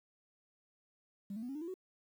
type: tone with pitch steps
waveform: sine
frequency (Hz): 199.6 / 221.5 / 245.7 / 272.7 / 302.5 / 335.7 / 372.5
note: G3 / A3 / B3 / C#4 / D#4 / E4 / F#4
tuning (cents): +32 / +12 / -9 / -28 / -49 / +32 / +12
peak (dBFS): -38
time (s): 1.3-1.741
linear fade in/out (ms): 5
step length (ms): 63
effects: tanh soft clip ceiling -36 dBFS + 11-bit